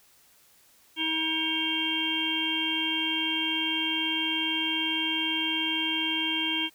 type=harmonic tone with a mistuned harmonic; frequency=319.2 Hz; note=D#4; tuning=44 cents sharp; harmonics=1 / 3 / 5 / 7 / 9 / 10; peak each=-33 / -38 / -40 / -34 / -33 / -28 dBFS; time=0.96-6.7 s; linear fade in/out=50 ms; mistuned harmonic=9; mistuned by=-62 cents; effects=white hiss -60 dBFS RMS until 6.74 s